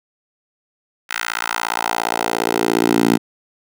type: tone with high-pass filter sweep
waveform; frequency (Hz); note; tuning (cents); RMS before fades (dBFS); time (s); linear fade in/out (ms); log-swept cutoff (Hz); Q
10% pulse; 57.2; A#1; -32; -19; 1.09-3.18; 20; 1700 to 240; 1.8
effects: none